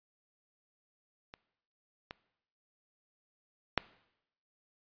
clicks, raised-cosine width 0.3 ms, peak -30 / -25 / -9 dBFS, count 3, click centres 1.339 / 2.109 / 3.777 s, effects noise-tail reverb RT60 0.8 s tail -20 dB re dry + resampled to 11025 Hz

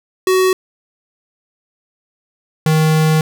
square tone pair in turn, 373.8 / 156.86 Hz, F#4 / D#3, +18 / +14 cents, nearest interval octave + minor third, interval 1504 cents, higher first, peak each -11 dBFS, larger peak neither, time 0.27-0.53 / 2.66-3.21 s, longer second, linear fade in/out 2 ms, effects none

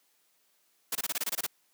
white noise bursts, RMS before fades -31 dBFS, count 10, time 0.92-1.466 s, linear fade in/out 5 ms, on 33 ms, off 24 ms, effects white hiss -70 dBFS RMS until 1.73 s + high-pass 200 Hz 12 dB/octave

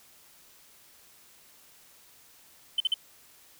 sine tone bursts, 3063 Hz, G7, 41 cents flat, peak -20 dBFS, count 3, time 2.78-2.941 s, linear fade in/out 5 ms, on 23 ms, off 46 ms, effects tanh soft clip ceiling -20 dBFS + white hiss -57 dBFS RMS until 3.59 s

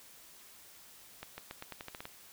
accelerating click train, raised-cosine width 0.3 ms, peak -26 dBFS, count 10, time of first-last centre 1.23-2.054 s, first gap 150 ms, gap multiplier 0.87, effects white hiss -56 dBFS RMS until 2.32 s

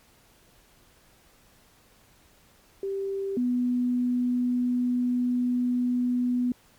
sine tone pair in turn, 391.8 / 246.8 Hz, G4 / B3, -1 / -1 cents, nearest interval minor sixth, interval 800 cents, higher first, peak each -27 / -22 dBFS, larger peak second, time 2.83-3.37 / 3.37-6.52 s, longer second, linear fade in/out 2 ms, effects pink hiss -59 dBFS RMS until 6.78 s + MP3 96 kbps

